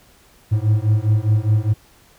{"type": "beating tone pair", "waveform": "triangle", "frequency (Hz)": [104.8, 109.7], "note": ["G#2", "A2"], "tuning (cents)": [16, -5], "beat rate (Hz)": 4.9, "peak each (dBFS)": -15, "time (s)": [0.51, 1.74], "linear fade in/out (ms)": 20, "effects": ["pink hiss -52 dBFS RMS until 2.18 s"]}